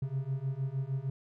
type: beating tone pair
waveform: triangle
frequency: 130.9 / 137.4 Hz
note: C3 / C#3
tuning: +1 / -15 cents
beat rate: 6.5 Hz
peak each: -33 / -32 dBFS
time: 0.02-1.1 s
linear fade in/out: 5 ms
effects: none